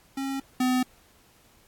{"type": "tone pair in turn", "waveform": "square", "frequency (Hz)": [271.3, 253.6], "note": ["C#4", "B3"], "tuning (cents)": [-37, 46], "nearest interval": "minor second", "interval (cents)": 117, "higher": "first", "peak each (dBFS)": [-29, -22], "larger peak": "second", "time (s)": [[0.17, 0.4], [0.6, 0.83]], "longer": "neither", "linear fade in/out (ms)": 5, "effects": ["pink hiss -59 dBFS RMS until 1.67 s", "AAC 64 kbps"]}